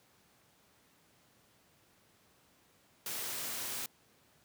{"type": "noise", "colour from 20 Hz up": "white", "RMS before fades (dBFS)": -39, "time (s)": [3.06, 3.86], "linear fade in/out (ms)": 2, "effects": ["pink hiss -67 dBFS RMS until 4.44 s", "high-pass 100 Hz 12 dB/octave"]}